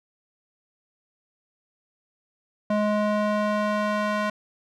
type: tone with band-pass filter sweep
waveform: square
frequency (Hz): 210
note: G#3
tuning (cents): +19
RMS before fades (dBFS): -24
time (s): 2.7-4.3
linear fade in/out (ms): 5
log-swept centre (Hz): 610 to 1200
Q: 0.93
effects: none